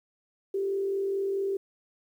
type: tone with frequency modulation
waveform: sine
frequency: 392 Hz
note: G4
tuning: in tune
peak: -26 dBFS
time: 0.54-1.57 s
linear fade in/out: 5 ms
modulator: 44.6 Hz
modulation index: 0.36
effects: 10-bit